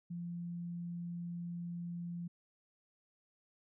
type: tone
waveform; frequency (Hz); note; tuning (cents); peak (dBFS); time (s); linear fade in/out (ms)
sine; 172.6; F3; -20; -39; 0.1-2.28; 10
effects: none